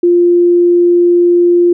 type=tone; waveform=sine; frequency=349.2 Hz; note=F4; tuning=in tune; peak=-5 dBFS; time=0.03-1.73 s; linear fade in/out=5 ms; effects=none

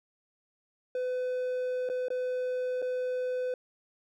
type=tone with dropouts; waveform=triangle; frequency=504 Hz; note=B4; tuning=35 cents sharp; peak=-27 dBFS; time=0.95-3.54 s; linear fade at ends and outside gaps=2 ms; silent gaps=1.89-1.898 / 2.084-2.103 / 2.819-2.824 s; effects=none

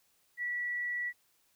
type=tone; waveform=sine; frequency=1946 Hz; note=B6; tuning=26 cents flat; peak=-32 dBFS; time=0.37-1.13 s; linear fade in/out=50 ms; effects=white hiss -71 dBFS RMS until 1.55 s

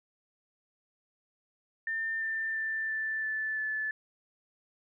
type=tone with pitch steps; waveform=sine; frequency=1800 / 1787.6 / 1775.2 / 1763 / 1750.8 / 1738.7 Hz; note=A6 / A6 / A6 / A6 / A6 / A6; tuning=+39 / +27 / +15 / +3 / -9 / -21 cents; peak=-30 dBFS; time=1.87-3.91 s; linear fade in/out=2 ms; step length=340 ms; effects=none

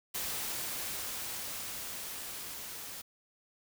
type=noise with level ramp; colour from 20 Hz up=white; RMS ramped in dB=-36 to -44 dBFS; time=0.14-3.02 s; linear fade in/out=10 ms; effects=none

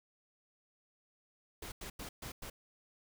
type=noise bursts at uneven times; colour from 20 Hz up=pink; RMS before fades=-45 dBFS; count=5; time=1.62-1.72 / 1.81-1.9 / 1.99-2.09 / 2.22-2.32 / 2.42-2.5 s; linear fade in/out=5 ms; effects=none

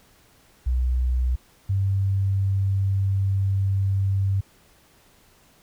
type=tone pair in turn; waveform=sine; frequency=62.5 / 97.46 Hz; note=B1 / G2; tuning=+21 / -10 cents; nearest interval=minor sixth; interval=769 cents; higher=second; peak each=-19 dBFS; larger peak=neither; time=0.66-1.36 / 1.69-4.41 s; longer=second; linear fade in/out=10 ms; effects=pink hiss -57 dBFS RMS until 5.62 s

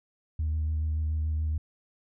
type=tone with vibrato; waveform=sine; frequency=77.78 Hz; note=D#2; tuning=in tune; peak=-24 dBFS; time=0.39-1.58 s; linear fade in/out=5 ms; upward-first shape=square; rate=7 Hz; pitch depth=14 cents each way; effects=tanh soft clip ceiling -23 dBFS

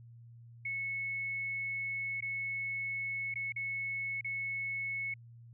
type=tone with dropouts; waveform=sine; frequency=2200 Hz; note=C#7; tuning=14 cents flat; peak=-34 dBFS; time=0.65-5.14 s; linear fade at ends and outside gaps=5 ms; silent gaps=2.207-2.223 / 3.341-3.356 / 3.523-3.561 / 4.211-4.245 s; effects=added 117 Hz sine -51 dBFS peak until 5.53 s

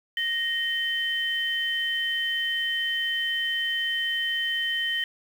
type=tone pair together; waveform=sine; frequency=1864.7 / 3072 Hz; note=A#6 / G7; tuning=0 / -36 cents; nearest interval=major sixth; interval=864 cents; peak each=-27 / -27 dBFS; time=0.17-5.04 s; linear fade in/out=2 ms; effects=8-bit

